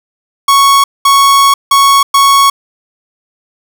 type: tone bursts at uneven times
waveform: 45% pulse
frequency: 1108.7 Hz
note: C#6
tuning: in tune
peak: -4 dBFS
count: 4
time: 0.48-0.84 / 1.05-1.54 / 1.71-2.03 / 2.14-2.5 s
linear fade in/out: 5 ms
effects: none